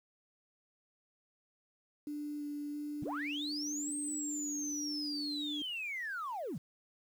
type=tone with vibrato; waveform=sine; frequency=293.7 Hz; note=D4; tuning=in tune; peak=-37 dBFS; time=2.07-5.62 s; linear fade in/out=2 ms; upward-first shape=square; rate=1.5 Hz; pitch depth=9 cents each way
type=linear two-way sweep; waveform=sine; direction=up then down; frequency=55.9 to 8450 to 118.4 Hz; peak=-36 dBFS; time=3.02-6.58 s; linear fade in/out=5 ms; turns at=3.96 s
effects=tanh soft clip ceiling -30 dBFS + 10-bit